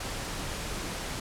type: noise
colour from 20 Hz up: pink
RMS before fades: -35 dBFS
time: 0-1.2 s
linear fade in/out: 5 ms
effects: low-pass 10000 Hz 12 dB/octave